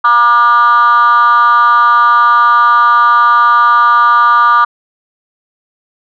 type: tone with frequency modulation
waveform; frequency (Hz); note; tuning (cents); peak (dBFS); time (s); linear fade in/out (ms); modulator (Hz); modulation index
sine; 1193; D6; +27; -3; 0.04-4.65; 10; 241; 0.78
effects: tanh soft clip ceiling -2 dBFS